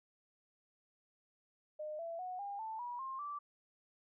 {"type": "tone with pitch steps", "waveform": "sine", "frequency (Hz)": [610, 669.1, 733.8, 804.9, 882.8, 968.3, 1062.1, 1164.9], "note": ["D#5", "E5", "F#5", "G5", "A5", "B5", "C6", "D6"], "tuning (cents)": [-34, 26, -15, 46, 5, -34, 26, -14], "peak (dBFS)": -40, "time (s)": [1.79, 3.39], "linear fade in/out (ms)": 10, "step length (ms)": 200, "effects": []}